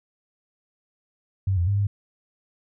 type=tone with pitch steps; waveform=sine; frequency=96.3 / 86.9 / 100.2 / 101.2 Hz; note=G2 / F2 / G2 / G#2; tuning=-30 / -8 / +38 / -44 cents; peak=-19 dBFS; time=1.47-1.87 s; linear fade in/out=5 ms; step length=100 ms; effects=none